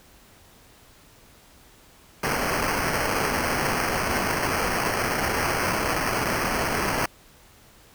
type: noise with sample-and-hold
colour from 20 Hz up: white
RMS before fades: -25 dBFS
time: 2.23-7.06 s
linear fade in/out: 5 ms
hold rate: 3675 Hz
effects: pink hiss -53 dBFS RMS until 7.94 s